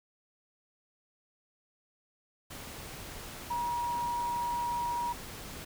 sine tone in noise, 955 Hz, A#5, 42 cents sharp, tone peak -30 dBFS, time 3.5-5.13 s, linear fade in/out 10 ms, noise pink, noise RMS -44 dBFS, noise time 2.5-5.65 s, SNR +11 dB, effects none

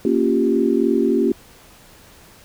sine chord, G half-diminished seventh, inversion first, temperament equal, 233.1 / 277.2 / 349.2 / 392 Hz, Bb3 / Db4 / F4 / G4, 0 / 0 / 0 / 0 cents, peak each -20 dBFS, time 0.05-1.32 s, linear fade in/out 2 ms, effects pink hiss -47 dBFS RMS until 2.44 s

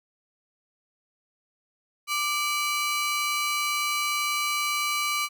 sawtooth ring-modulated tone, 1751 Hz, A6, 9 cents flat, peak -18 dBFS, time 2.07-5.29 s, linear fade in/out 50 ms, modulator 569 Hz, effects none

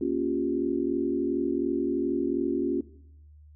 sine chord, G half-diminished seventh, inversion first, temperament equal, 233.1 / 277.2 / 349.2 / 392 Hz, Bb3 / Db4 / F4 / G4, 0 / 0 / 0 / 0 cents, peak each -34 / -28 / -28 / -33 dBFS, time 0.01-2.81 s, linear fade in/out 5 ms, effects noise-tail reverb RT60 0.7 s tail -17 dB re dry + added 75 Hz sine -49 dBFS peak until 3.55 s

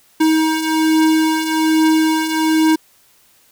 square beating tone pair, 315.6 / 316.8 Hz, D#4 / D#4, +25 / +31 cents, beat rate 1.2 Hz, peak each -20 / -14 dBFS, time 0.2-2.76 s, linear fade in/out 10 ms, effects white hiss -53 dBFS RMS until 3.51 s

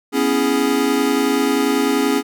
square chord, C# minor seventh, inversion third, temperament equal, 246.9 / 277.2 / 329.6 / 415.3 Hz, B3 / C#4 / E4 / G#4, 0 / 0 / 0 / 0 cents, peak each -23 / -19 / -25 / -21 dBFS, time 0.12-2.23 s, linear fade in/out 50 ms, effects none

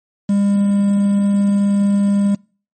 triangle tone with quantisation, 201 Hz, G3, 44 cents sharp, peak -10 dBFS, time 0.29-2.35 s, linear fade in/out 5 ms, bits 6, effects noise-tail reverb RT60 0.4 s tail -25 dB re dry + MP3 32 kbps

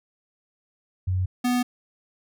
sine / square tone pair in turn, 92.5 / 246.9 Hz, F#2 / B3, 0 / 0 cents, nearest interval octave + perfect fourth, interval 1700 cents, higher second, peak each -21 dBFS, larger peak neither, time 1.07-1.26 / 1.44-1.63 s, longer neither, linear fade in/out 10 ms, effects none

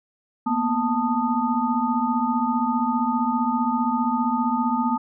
sine tone cluster, 231.2 / 246.4 / 884 / 1238 Hz, A#3 / B3 / A5 / D#6, -14 / -4 / +8 / -9 cents, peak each -26 / -24 / -24 / -28 dBFS, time 0.46-4.98 s, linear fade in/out 10 ms, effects none

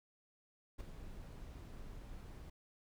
brown noise with ADSR envelope, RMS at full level -41 dBFS, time 0.78-2.5 s, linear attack 23 ms, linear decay 10 ms, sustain -9 dB, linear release 5 ms, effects none

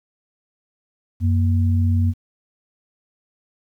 sine tone pair together, 91.67 / 234.9 Hz, F#2 / A#3, -16 / +13 cents, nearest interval octave + major third, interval 1629 cents, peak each -15 / -24 dBFS, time 1.2-2.14 s, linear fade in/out 50 ms, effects 9-bit

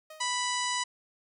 sawtooth tone with exponential decay, 624 Hz, D#5, 5 cents sharp, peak -39 dBFS, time 0.1-0.55 s, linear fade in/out 5 ms, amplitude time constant 96 ms
harmonic tone, 987.8 Hz, B5, in tune, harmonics 1 / 2 / 3 / 4 / 5 / 6 / 7 / 8 / 9, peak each -32 / -35 / -37 / -38 / -39 / -40 / -40 / -41 / -42 dBFS, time 0.2-0.84 s, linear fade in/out 10 ms
click train, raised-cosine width 0.2 ms, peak -35 dBFS, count 6, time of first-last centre 0.24-0.742 s, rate 9.96 Hz
effects none

